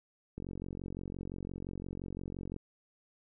click train, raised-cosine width 3 ms, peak -28 dBFS, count 101, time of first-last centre 0.38-2.563 s, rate 45.8 Hz, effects none

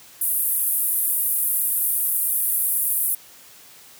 pink band-pass noise, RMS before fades -22 dBFS, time 0.21-3.15 s, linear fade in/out 5 ms, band 10000 to 16000 Hz, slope 48 dB/octave, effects white hiss -47 dBFS RMS until 3.99 s + high-pass 80 Hz 12 dB/octave

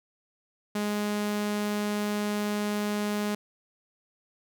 sawtooth tone, 207.9 Hz, G#3, 2 cents sharp, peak -23 dBFS, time 0.75-3.35 s, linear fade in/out 5 ms, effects none

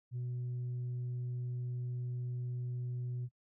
sine tone, 123.47 Hz, B2, in tune, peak -34 dBFS, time 0.11-3.29 s, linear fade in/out 50 ms, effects noise-tail reverb RT60 0.1 s tail -18 dB re dry + tanh soft clip ceiling -34 dBFS

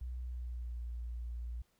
sine tone with pitch glide, 61.74 to 59.05 Hz, B1 to A#1, 0 to +23 cents, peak -38 dBFS, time 0.01-1.62 s, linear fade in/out 5 ms, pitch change -77 cents, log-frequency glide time 0.23-0.79 s, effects pink hiss -75 dBFS RMS until 1.79 s

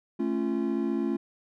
triangle chord, A augmented, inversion none, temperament just, 220 / 275 / 343.8 Hz, A3 / C#4 / E#4, 0 / -14 / -27 cents, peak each -28 dBFS, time 0.19-1.17 s, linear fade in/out 10 ms, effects none

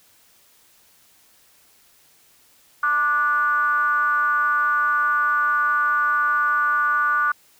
triangle ring-modulated tone, 140.8 Hz, C#3, 27 cents sharp, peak -12 dBFS, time 2.83-7.32 s, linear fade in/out 5 ms, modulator 1320 Hz, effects white hiss -56 dBFS RMS until 7.59 s

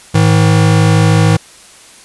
square tone pair together, 106.72 / 159.9 Hz, G#2 / D#3, +48 / +48 cents, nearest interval perfect fifth, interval 700 cents, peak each -10 dBFS, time 0.14-1.37 s, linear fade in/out 10 ms, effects white hiss -39 dBFS RMS until 2.04 s + resampled to 24000 Hz

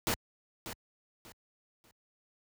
pink noise with echo, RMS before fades -30 dBFS, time 0.07-0.14 s, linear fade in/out 0 ms, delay 590 ms, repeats 3, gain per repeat -11 dB, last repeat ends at 1.91 s, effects high-pass 60 Hz 12 dB/octave

